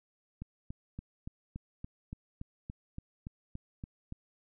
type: click train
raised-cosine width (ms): 5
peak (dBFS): -28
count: 14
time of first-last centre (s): 0.42-4.124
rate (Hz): 3.51
effects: none